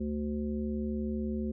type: harmonic tone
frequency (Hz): 74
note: D2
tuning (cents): +14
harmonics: 1 / 3 / 5 / 7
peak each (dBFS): -37 / -32 / -39 / -45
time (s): 0-1.52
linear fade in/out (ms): 10
effects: none